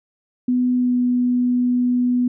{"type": "tone with pitch glide", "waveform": "sine", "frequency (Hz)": [249.2, 246.9], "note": ["B3", "B3"], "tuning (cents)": [16, 0], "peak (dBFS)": -15, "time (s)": [0.48, 2.28], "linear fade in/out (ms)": 5, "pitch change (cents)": -16, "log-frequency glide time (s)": [0.75, 0.96], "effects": []}